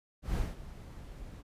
brown noise with ADSR envelope, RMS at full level -31 dBFS, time 0.22-1.43 s, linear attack 140 ms, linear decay 190 ms, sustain -15 dB, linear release 34 ms, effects resampled to 32000 Hz

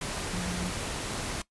sine tone in noise, 178.9 Hz, F3, 42 cents sharp, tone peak -32 dBFS, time 0.33-0.7 s, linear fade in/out 5 ms, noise pink, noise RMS -34 dBFS, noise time 0.01-1.42 s, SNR -1 dB, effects noise-tail reverb RT60 0.1 s tail -18 dB re dry + resampled to 24000 Hz

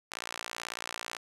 sawtooth tone with high-pass filter, 58.2 Hz, A#1, 2 cents flat, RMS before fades -41 dBFS, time 0.11-1.18 s, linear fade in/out 5 ms, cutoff 1200 Hz, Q 0.69, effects low-pass 10000 Hz 12 dB/octave

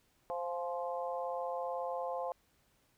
harmonic tone with a mistuned harmonic, 174.5 Hz, F3, 1 cent flat, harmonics 3 / 4 / 5 / 6, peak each -38 / -40 / -42 / -44 dBFS, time 0.3-2.32 s, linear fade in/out 0 ms, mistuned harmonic 5, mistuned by -36 cents, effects pink hiss -72 dBFS RMS until 2.97 s

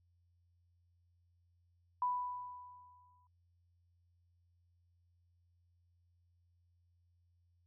sine tone with exponential decay, 990 Hz, B5, 4 cents sharp, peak -30 dBFS, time 2.02-3.27 s, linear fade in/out 2 ms, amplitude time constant 270 ms, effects added 87 Hz sine -70 dBFS peak until 7.66 s

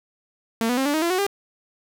sawtooth tone with pitch steps, 227.1 / 246.2 / 267 / 289.5 / 313.8 / 340.3 / 368.9 / 400 Hz, A#3 / B3 / C4 / D4 / D#4 / F4 / F#4 / G4, -45 / -5 / +35 / -25 / +15 / -45 / -5 / +35 cents, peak -16 dBFS, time 0.61-1.266 s, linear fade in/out 0 ms, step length 82 ms, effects none

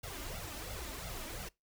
pink noise with flanger, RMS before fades -43 dBFS, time 0.03-1.49 s, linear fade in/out 10 ms, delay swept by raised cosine 1.4 to 3.4 ms, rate 2.9 Hz, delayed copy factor +0.8, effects noise-tail reverb RT60 0.2 s tail -23 dB re dry

